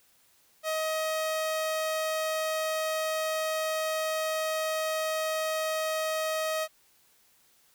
sawtooth tone, 631 Hz, D#5, 24 cents sharp, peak -24 dBFS, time 0.63-6.68 s, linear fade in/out 50 ms, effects white hiss -64 dBFS RMS until 7.74 s

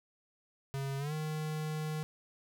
square tone with pitch glide, 137 to 154.67 Hz, C#3 to D#3, -20 to -10 cents, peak -35 dBFS, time 0.74-2.03 s, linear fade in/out 0 ms, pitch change +210 cents, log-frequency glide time 0.98-1.13 s, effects none

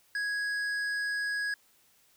sine tone with hard clipping, 1661.2 Hz, G#6, in tune, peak -31 dBFS, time 0.15-1.54 s, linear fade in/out 2 ms, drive 8 dB, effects white hiss -65 dBFS RMS until 2.16 s

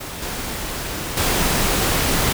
pink noise with level steps, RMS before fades -31 / -27 / -19 dBFS, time 0-2.33 s, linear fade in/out 10 ms, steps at 0.22 / 1.17 s, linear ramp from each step 2 ms, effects none

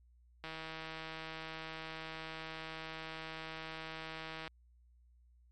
click train, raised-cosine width 0.3 ms, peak -28 dBFS, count 647, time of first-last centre 0.44-4.478 s, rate 160 Hz, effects added 60 Hz sine -62 dBFS peak until 5.51 s + MP3 64 kbps

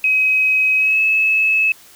sine tone with pitch glide, 2537 to 2592 Hz, D#7 to E7, +33 to -30 cents, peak -12 dBFS, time 0.04-1.72 s, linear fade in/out 2 ms, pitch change +37 cents, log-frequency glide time 0.77-1 s, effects white hiss -45 dBFS RMS until 1.95 s

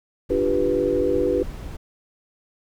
brown noise, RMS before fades -33 dBFS, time 0.29-1.77 s, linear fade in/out 10 ms
sine chord, G dominant seventh, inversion second, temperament equal, 293.7 / 349.2 / 392 / 493.9 Hz, D4 / F4 / G4 / B4, 0 / 0 / 0 / 0 cents, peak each -26 / -25 / -23 / -22 dBFS, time 0.3-1.43 s, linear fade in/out 5 ms
effects none

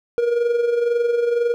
triangle tone with amplitude modulation, 474.3 Hz, A#4, 30 cents sharp, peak -12 dBFS, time 0.18-1.54 s, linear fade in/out 0 ms, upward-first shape sine, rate 22 Hz, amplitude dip 55%, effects none

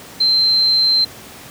sine tone, 4118 Hz, C8, 28 cents flat, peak -11 dBFS, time 0.2-1.05 s, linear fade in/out 10 ms, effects pink hiss -37 dBFS RMS until 1.5 s + high-pass 100 Hz 12 dB/octave

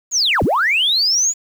sine linear two-way sweep, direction down then up, 7030 to 46.25 to 7030 Hz, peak -12 dBFS, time 0.11-1.34 s, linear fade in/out 50 ms, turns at 0.43 s, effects tanh soft clip ceiling -9 dBFS + 7-bit

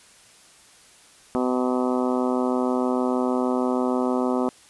harmonic tone, 126.4 Hz, B2, 41 cents sharp, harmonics 2 / 3 / 4 / 5 / 6 / 7 / 8 / 9 / 10, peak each -23 / -27 / -29 / -31 / -33 / -34 / -35 / -36 / -37 dBFS, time 1.35-4.49 s, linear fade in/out 0 ms, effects white hiss -52 dBFS RMS until 4.69 s + resampled to 24000 Hz

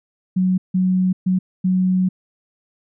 sine tone bursts at uneven times, 185 Hz, F#3, in tune, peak -14 dBFS, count 4, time 0.36-0.58 / 0.74-1.13 / 1.26-1.39 / 1.64-2.09 s, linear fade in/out 10 ms, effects none

